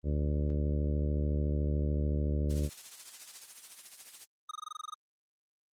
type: harmonic tone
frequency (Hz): 73.7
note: D2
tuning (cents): +7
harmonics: 1 / 2 / 3 / 4 / 5 / 6 / 7 / 8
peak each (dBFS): -29 / -35 / -39 / -41 / -43 / -45 / -46 / -47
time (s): 0.03-2.7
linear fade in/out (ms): 50
type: noise with tremolo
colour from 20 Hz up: blue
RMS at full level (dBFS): -41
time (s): 2.49-4.26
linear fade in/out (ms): 20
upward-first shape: triangle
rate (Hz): 14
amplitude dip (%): 70
type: tone bursts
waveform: square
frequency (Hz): 1244.5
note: D#6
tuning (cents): 0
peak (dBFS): -38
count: 11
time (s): 4.49-4.942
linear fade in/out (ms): 5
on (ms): 22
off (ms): 21
effects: low-pass 9000 Hz 12 dB/octave + Opus 24 kbps